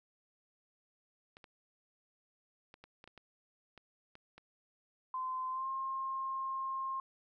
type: clicks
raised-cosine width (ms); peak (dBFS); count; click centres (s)
0.3; -37; 10; 1.369 / 1.442 / 2.741 / 2.84 / 3.041 / 3.076 / 3.177 / 3.777 / 4.154 / 4.38
type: tone with pitch glide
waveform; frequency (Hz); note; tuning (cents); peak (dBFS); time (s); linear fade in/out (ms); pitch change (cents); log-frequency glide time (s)
sine; 1032 to 1065.3; C6 to C6; -24 to +31; -35; 5.14-7; 2; +55; 5.5-5.68
effects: none